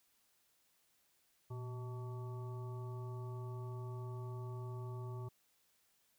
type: harmonic tone with a mistuned harmonic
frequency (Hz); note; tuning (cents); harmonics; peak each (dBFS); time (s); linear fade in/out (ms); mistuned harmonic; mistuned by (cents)
126.2; B2; +38; 1 / 3 / 5 / 7 / 9; -42 / -51 / -60 / -57 / -57; 1.5-5.29; 10; 1; -110
effects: white hiss -75 dBFS RMS until 6.18 s